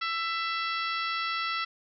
harmonic tone with a mistuned harmonic, 665 Hz, E5, 15 cents sharp, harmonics 2 / 3 / 4 / 5 / 6 / 7 / 8, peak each -31 / -35 / -37 / -39 / -41 / -42 / -43 dBFS, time 0.01-1.65 s, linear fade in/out 10 ms, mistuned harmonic 7, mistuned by -36 cents, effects none

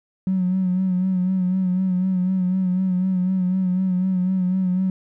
triangle tone with vibrato, 185 Hz, F#3, in tune, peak -14 dBFS, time 0.27-4.9 s, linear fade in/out 2 ms, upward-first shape sine, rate 4 Hz, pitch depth 42 cents each way, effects tanh soft clip ceiling -15 dBFS

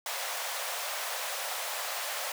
pink high-pass noise, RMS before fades -35 dBFS, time 0.06-2.32 s, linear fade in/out 2 ms, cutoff 540 Hz, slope 48 dB/octave, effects none

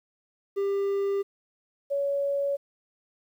triangle / sine tone pair in turn, 397.2 / 561.7 Hz, G4 / C#5, +23 / +23 cents, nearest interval tritone, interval 600 cents, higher second, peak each -22 / -24 dBFS, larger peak first, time 0.56-1.23 / 1.9-2.57 s, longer neither, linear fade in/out 20 ms, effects 10-bit

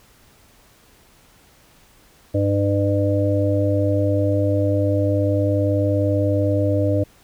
harmonic tone, 100.3 Hz, G2, 40 cents sharp, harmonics 1 / 3 / 5 / 6, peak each -19 / -22 / -24 / -23 dBFS, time 2.34-7.04 s, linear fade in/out 10 ms, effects pink hiss -53 dBFS RMS until 7.23 s

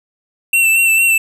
square tone with vibrato, 2691 Hz, E7, 35 cents sharp, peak -10 dBFS, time 0.53-1.18 s, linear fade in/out 5 ms, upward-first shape sine, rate 4.4 Hz, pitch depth 32 cents each way, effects none

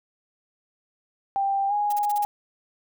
sine tone with pitch glide, 789 to 827.3 Hz, G5 to G#5, +11 to -7 cents, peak -21 dBFS, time 1.36-2.25 s, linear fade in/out 0 ms, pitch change +82 cents, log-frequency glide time 1.68-1.73 s
blue noise bursts, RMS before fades -36 dBFS, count 6, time 1.9-2.247 s, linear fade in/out 5 ms, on 27 ms, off 37 ms
effects none

